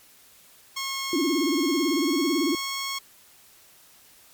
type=tone with pitch glide; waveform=10% pulse; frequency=1085 to 1094.4 Hz; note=C#6 to C#6; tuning=-37 to -23 cents; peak=-20 dBFS; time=0.76-2.99 s; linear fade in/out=10 ms; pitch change=+14 cents; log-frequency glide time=1.93-2.15 s
type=tone with vibrato; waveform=sine; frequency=311.1 Hz; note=D#4; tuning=in tune; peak=-21 dBFS; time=1.13-2.55 s; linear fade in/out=2 ms; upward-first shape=sine; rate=18 Hz; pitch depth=230 cents each way
effects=white hiss -54 dBFS RMS until 4.33 s + MP3 96 kbps